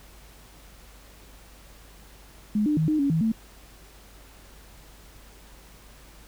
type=tone with pitch steps; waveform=sine; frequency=210.7 / 299.8 / 157.6 / 307.4 / 280.5 / 161.3 / 222.9 Hz; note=G#3 / D4 / D#3 / D#4 / C#4 / E3 / A3; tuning=+25 / +36 / +23 / -21 / +21 / -37 / +23 cents; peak=-20 dBFS; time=2.55-3.32 s; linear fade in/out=5 ms; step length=110 ms; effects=added 50 Hz sine -50 dBFS peak until 6.27 s + pink hiss -52 dBFS RMS until 6.27 s